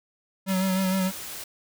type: tone with vibrato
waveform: square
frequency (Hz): 188.9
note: F#3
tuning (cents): +36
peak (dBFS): -23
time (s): 0.46-1.12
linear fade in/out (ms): 50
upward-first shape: sine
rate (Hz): 6.5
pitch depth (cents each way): 34
type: noise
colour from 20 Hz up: white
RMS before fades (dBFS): -37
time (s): 0.48-1.44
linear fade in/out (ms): 5
effects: none